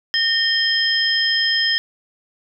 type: tone cluster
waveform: sine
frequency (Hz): 1830 / 3177 / 5140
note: A#6 / G7 / E8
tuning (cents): -32 / +23 / -45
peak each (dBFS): -20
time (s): 0.14-1.78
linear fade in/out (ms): 0
effects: none